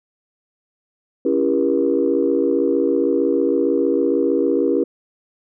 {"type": "chord", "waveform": "sine", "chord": "C# diminished seventh", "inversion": "none", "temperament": "just", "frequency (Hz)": [277.2, 332.6, 399.1, 479], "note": ["C#4", "E4", "G4", "Bb4"], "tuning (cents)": [0, 16, 31, 47], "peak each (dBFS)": -20, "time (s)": [1.25, 4.84], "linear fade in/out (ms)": 5, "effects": ["tanh soft clip ceiling -5 dBFS"]}